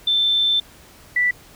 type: tone pair in turn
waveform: sine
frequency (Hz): 3546 / 1969.5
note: A7 / B6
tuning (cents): +13 / -5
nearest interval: minor seventh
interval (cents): 1018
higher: first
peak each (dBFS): -15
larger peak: neither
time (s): 0.07-0.6 / 1.16-1.31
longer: first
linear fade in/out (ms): 5
effects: pink hiss -47 dBFS RMS until 1.55 s